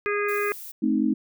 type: harmonic tone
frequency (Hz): 411.2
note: G#4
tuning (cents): -17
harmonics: 1 / 3 / 4 / 5 / 6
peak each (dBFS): -25 / -30 / -31 / -32 / -33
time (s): 0.06-0.52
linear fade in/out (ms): 0
type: noise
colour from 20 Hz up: violet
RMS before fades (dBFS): -39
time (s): 0.28-0.72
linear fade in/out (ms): 10
type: chord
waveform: sine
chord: A diminished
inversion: none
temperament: equal with one note detuned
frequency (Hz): 216.8 / 261.6 / 311.1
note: A3 / C4 / Eb4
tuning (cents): -25 / 0 / 0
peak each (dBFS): -24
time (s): 0.82-1.14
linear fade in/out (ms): 10
effects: none